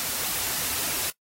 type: noise with flanger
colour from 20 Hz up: white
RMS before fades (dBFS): -28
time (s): 0-1.1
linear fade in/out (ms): 0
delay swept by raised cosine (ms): 1.8 to 6.5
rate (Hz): 3.5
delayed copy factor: -0.65
effects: noise-tail reverb RT60 0.1 s tail -20 dB re dry + AAC 48 kbps